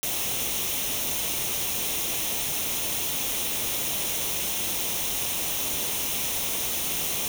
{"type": "noise with comb filter", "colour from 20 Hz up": "white", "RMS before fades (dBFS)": -28, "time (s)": [0.03, 7.28], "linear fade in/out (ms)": 0, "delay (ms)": 0.32, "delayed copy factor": 0.55, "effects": []}